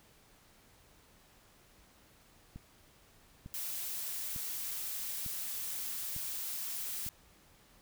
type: click train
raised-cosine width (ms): 5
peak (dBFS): -33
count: 6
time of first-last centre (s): 2.56-7.065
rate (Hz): 1.11
type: noise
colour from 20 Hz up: blue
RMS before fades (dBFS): -39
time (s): 3.54-7.09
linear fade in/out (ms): 0
effects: pink hiss -63 dBFS RMS until 7.81 s